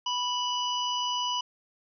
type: harmonic tone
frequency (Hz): 986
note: B5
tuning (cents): -3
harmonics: 1 / 3 / 5 / 6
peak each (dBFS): -30 / -30 / -40 / -40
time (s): 0.06-1.41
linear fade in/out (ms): 5
effects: none